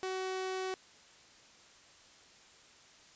sawtooth tone, 375.8 Hz, F#4, 27 cents sharp, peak -31 dBFS, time 0.03-0.74 s, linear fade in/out 0 ms, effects white hiss -59 dBFS RMS until 3.15 s + resampled to 16000 Hz

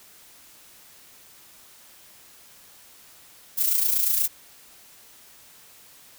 violet noise with amplitude modulation, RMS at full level -20 dBFS, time 3.57-4.28 s, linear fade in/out 20 ms, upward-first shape sine, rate 28.4 Hz, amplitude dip 55%, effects white hiss -51 dBFS RMS until 6.18 s

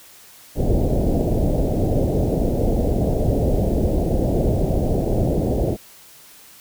pink low-pass noise, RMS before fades -19 dBFS, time 0.55-5.77 s, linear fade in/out 50 ms, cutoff 680 Hz, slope 48 dB/octave, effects white hiss -46 dBFS RMS until 6.6 s

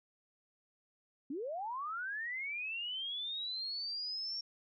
sine linear sweep, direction up, 251.2 to 5530 Hz, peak -37 dBFS, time 1.3-4.41 s, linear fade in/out 5 ms, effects none

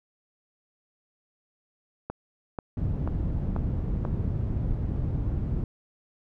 click train, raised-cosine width 1 ms, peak -18 dBFS, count 5, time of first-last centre 2.1-4.051 s, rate 2.05 Hz
white low-pass noise, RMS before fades -28 dBFS, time 2.77-5.64 s, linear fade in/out 2 ms, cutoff 120 Hz, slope 12 dB/octave
effects none

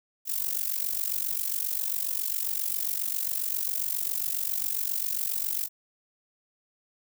violet noise with amplitude modulation, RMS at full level -26 dBFS, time 0.25-5.69 s, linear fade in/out 50 ms, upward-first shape sine, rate 47.4 Hz, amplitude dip 85%, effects none

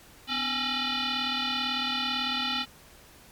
sine tone with frequency modulation, 252 Hz, B3, 35 cents sharp, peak -26 dBFS, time 0.27-2.66 s, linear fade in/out 50 ms, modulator 542 Hz, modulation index 7.3, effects pink hiss -53 dBFS RMS until 3.31 s + MP3 96 kbps

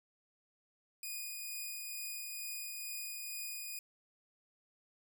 5% pulse tone with tremolo, 2469 Hz, D#7, 14 cents flat, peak -30 dBFS, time 1.03-3.79 s, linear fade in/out 2 ms, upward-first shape triangle, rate 2.2 Hz, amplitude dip 25%, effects none

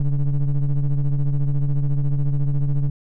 triangle ring-modulated tone, 73.42 Hz, D2, in tune, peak -11 dBFS, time 0-2.9 s, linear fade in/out 5 ms, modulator 66.4 Hz, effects none

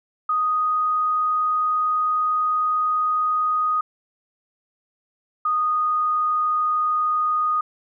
sine tone pair in turn, 1244.5 / 1236.6 Hz, D#6 / D#6, 0 / -11 cents, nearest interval unison, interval 11 cents, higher first, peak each -18 dBFS, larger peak neither, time 0.29-3.81 / 5.45-7.61 s, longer first, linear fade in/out 5 ms, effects none

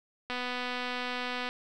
click train, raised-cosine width 0.3 ms, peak -19 dBFS, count 296, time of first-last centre 0.3-1.49 s, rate 248 Hz, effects none

